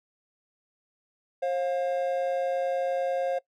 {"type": "tone pair together", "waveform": "triangle", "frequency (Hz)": [536, 705], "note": ["C5", "F5"], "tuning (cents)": [42, 16], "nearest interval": "perfect fourth", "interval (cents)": 474, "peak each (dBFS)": [-24, -29], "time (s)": [1.42, 3.39], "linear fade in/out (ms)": 10, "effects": ["noise-tail reverb RT60 0.1 s tail -21 dB re dry"]}